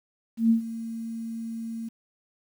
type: tone with ADSR envelope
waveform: sine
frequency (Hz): 227.4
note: A#3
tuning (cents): -43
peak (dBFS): -15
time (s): 0.37-1.89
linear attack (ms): 130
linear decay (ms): 110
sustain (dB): -16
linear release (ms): 10
effects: 9-bit